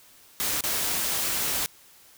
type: noise with dropouts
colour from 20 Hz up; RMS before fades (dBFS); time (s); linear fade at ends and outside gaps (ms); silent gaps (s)
white; -27; 0.4-1.66; 0; 0.608-0.638
effects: white hiss -54 dBFS RMS until 2.17 s